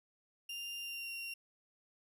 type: tone with pitch glide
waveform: 35% pulse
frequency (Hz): 2794 to 2756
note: F7 to F7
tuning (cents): 0 to -24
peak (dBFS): -39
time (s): 0.49-1.34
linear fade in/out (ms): 5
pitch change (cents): -24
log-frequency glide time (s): 0.79-1.1
effects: none